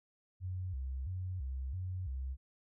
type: tone with vibrato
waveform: sine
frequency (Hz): 77.78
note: D#2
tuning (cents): 0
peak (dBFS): -36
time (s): 0.4-2.37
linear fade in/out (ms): 50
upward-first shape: square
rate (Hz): 1.5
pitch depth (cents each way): 290
effects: none